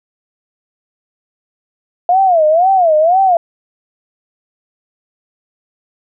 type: tone with vibrato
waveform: sine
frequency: 689 Hz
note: F5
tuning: 24 cents flat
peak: -7 dBFS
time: 2.09-3.37 s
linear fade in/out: 2 ms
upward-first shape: sine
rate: 2 Hz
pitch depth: 210 cents each way
effects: none